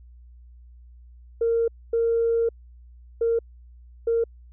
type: tone bursts at uneven times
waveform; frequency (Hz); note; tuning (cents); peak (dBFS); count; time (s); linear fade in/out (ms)
sine; 461.6; A#4; -17; -18; 4; 1.41-1.68 / 1.93-2.49 / 3.21-3.39 / 4.07-4.24; 5
effects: tanh soft clip ceiling -14 dBFS + added 60 Hz sine -45 dBFS peak until 4.52 s